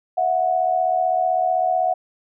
sine tone pair together, 655 / 730.8 Hz, E5 / F#5, -11 / -22 cents, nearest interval major second, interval 189 cents, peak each -22 / -18 dBFS, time 0.17-1.94 s, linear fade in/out 10 ms, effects none

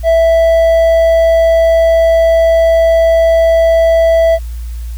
triangle tone, 659.3 Hz, E5, in tune, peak -4 dBFS, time 0.03-4.39 s, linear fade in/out 50 ms, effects added 58 Hz sine -19 dBFS peak until 4.97 s + white hiss -42 dBFS RMS until 4.97 s

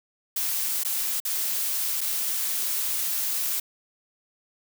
blue noise with dropouts, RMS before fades -27 dBFS, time 0.36-3.6 s, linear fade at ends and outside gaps 5 ms, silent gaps 0.836-0.848 / 1.202-1.25 / 2.008-2.012 s, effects none

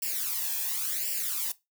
blue noise with flanger, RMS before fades -31 dBFS, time 0.02-1.52 s, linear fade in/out 5 ms, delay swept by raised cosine 0.39 to 1.21 ms, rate 0.93 Hz, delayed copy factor +0.9, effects noise-tail reverb RT60 0.2 s tail -18 dB re dry

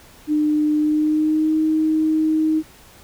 sine tone with pitch glide, 301.9 to 313.5 Hz, D4 to D#4, +48 to +13 cents, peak -15 dBFS, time 0.27-2.63 s, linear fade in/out 50 ms, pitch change +65 cents, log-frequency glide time 0.77-1.56 s, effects pink hiss -47 dBFS RMS until 3.03 s

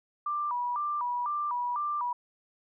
sine tone with vibrato, 1073 Hz, C6, 43 cents sharp, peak -28 dBFS, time 0.26-2.13 s, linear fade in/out 5 ms, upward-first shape square, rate 2 Hz, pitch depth 170 cents each way, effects none

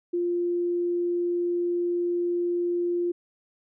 sine tone, 349.2 Hz, F4, in tune, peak -23 dBFS, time 0.13-3.12 s, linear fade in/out 10 ms, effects none

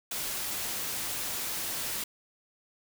white noise, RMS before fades -34 dBFS, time 0.11-2.04 s, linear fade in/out 5 ms, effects none

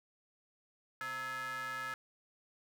square ring-modulated tone, 195.1 Hz, G3, 8 cents flat, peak -36 dBFS, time 1.01-1.94 s, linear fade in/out 0 ms, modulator 1500 Hz, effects none

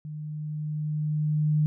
sine tone with level ramp, 151.9 Hz, D#3, 41 cents flat, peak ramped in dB -34 to -19 dBFS, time 0.05-1.66 s, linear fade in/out 0 ms, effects none

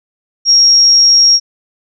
sine tone, 5588 Hz, F8, in tune, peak -4 dBFS, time 0.45-1.4 s, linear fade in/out 50 ms, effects none

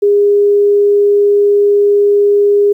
sine tone, 407.9 Hz, G#4, 31 cents flat, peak -6 dBFS, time 0.02-2.73 s, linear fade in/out 10 ms, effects 8-bit

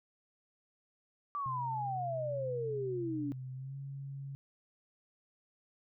sine exponential sweep, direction down, 1174.7 to 277.2 Hz, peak -34 dBFS, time 1.35-3.32 s, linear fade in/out 0 ms
sine tone with pitch glide, 129.4 to 137.89 Hz, C3 to C#3, -19 to -9 cents, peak -40 dBFS, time 1.46-4.35 s, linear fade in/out 0 ms, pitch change +110 cents, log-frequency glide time 3.54-3.76 s
effects none

